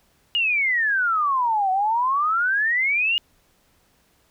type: exponential two-way sweep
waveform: sine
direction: down then up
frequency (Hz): 2897 to 740 to 2897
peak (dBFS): -18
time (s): 0.35-3.18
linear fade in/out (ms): 0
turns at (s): 1.71
effects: pink hiss -62 dBFS RMS until 4.3 s